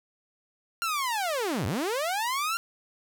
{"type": "linear two-way sweep", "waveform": "sawtooth", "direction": "down then up", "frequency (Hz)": [1396.9, 82.41, 1396.9], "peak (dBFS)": -23, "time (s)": [0.82, 2.57], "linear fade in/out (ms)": 0, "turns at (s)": 1.66, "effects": []}